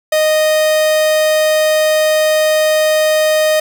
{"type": "tone", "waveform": "45% pulse", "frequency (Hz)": 620, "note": "D#5", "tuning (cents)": -6, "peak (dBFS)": -10, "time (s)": [0.12, 3.6], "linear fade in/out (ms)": 5, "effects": []}